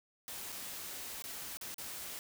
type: noise with dropouts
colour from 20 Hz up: white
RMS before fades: -44 dBFS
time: 0.28-2.19 s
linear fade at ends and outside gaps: 0 ms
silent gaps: 0.521-0.525 / 1.222-1.24 / 1.571-1.612 / 1.743-1.782 s
effects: none